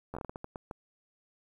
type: slowing click train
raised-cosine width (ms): 1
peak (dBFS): -25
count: 11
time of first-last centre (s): 0.14-0.712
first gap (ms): 11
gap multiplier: 1.34
effects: 10-bit